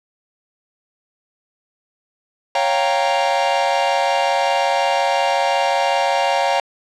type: chord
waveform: 45% pulse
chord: G half-diminished seventh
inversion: second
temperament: equal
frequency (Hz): 554.4 / 698.5 / 784 / 932.3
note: Db5 / F5 / G5 / Bb5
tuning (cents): 0 / 0 / 0 / 0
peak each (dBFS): -21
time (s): 2.55-6.6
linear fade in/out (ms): 2
effects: low-pass 5000 Hz 12 dB/octave